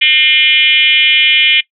sine tone with frequency modulation, 2700 Hz, E7, 41 cents sharp, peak -6 dBFS, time 0.01-1.61 s, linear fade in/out 10 ms, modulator 290 Hz, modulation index 2.1, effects noise-tail reverb RT60 0.1 s tail -20 dB re dry

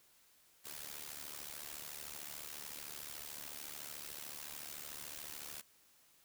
white noise with amplitude modulation, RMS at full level -44 dBFS, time 0.64-5.62 s, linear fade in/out 20 ms, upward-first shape sine, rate 73.7 Hz, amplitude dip 85%, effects white hiss -68 dBFS RMS until 6.24 s

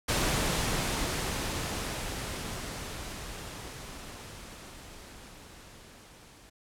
pink noise with level ramp, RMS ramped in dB -27 to -54 dBFS, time 0.08-6.5 s, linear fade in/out 10 ms, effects low-pass 11000 Hz 12 dB/octave

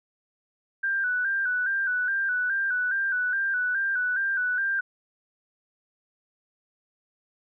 sine tone with vibrato, 1535 Hz, G6, 37 cents flat, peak -23 dBFS, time 0.83-4.81 s, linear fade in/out 10 ms, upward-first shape square, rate 2.4 Hz, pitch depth 58 cents each way, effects none

